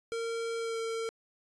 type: tone with pitch glide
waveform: square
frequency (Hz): 459.4 to 453.3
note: A#4 to A#4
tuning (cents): -25 to -48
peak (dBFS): -33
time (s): 0.12-1.09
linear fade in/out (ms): 0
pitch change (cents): -23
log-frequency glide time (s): 0.58-0.79
effects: resampled to 22050 Hz